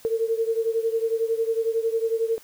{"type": "beating tone pair", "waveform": "sine", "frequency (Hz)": [449.8, 460.8], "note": ["A4", "A#4"], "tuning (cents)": [38, -20], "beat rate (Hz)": 11, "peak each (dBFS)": [-23, -26], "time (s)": [0.05, 2.38], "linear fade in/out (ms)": 0, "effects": ["white hiss -51 dBFS RMS until 2.43 s"]}